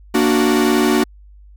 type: chord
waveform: 45% pulse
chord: Bb augmented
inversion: none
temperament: equal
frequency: 233.1 / 293.7 / 370 Hz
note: Bb3 / D4 / F#4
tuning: 0 / 0 / 0 cents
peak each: -17 dBFS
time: 0.14-1.04 s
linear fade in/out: 10 ms
effects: added 50 Hz sine -40 dBFS peak until 1.56 s